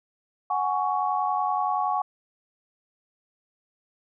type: chord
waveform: sine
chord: F# suspended second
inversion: none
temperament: equal with one note detuned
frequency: 740 / 830.6 / 1116.4 Hz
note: F#5 / G#5 / C#6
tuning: 0 / 0 / +12 cents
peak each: -27 dBFS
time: 0.5-2.02 s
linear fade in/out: 5 ms
effects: none